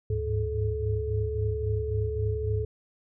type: tone cluster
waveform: sine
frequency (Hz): 73.3 / 101.9 / 105.6 / 430.2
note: D2 / G#2 / G#2 / A4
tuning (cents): -3 / -32 / +29 / -39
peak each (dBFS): -31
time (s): 0.1-2.65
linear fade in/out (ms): 5
effects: none